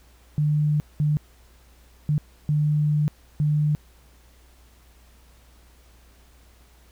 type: tone bursts at uneven times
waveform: sine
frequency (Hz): 149.8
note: D3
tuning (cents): +35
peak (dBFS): -18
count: 5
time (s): 0.38-0.8 / 1-1.17 / 2.09-2.18 / 2.49-3.08 / 3.4-3.75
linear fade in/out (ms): 0
effects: added 60 Hz sine -52 dBFS peak until 6.91 s + pink hiss -58 dBFS RMS until 6.91 s